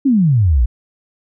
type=exponential sweep; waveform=sine; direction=down; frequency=289 to 53.3 Hz; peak=-9 dBFS; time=0.05-0.66 s; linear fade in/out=10 ms; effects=none